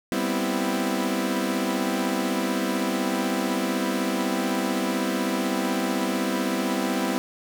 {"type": "chord", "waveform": "sawtooth", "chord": "C major seventh", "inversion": "second", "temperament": "equal with one note detuned", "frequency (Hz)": [196, 245.7, 261.6, 329.6], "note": ["G3", "B3", "C4", "E4"], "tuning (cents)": [0, -9, 0, 0], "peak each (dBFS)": -25, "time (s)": [0.12, 7.18], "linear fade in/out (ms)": 0, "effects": []}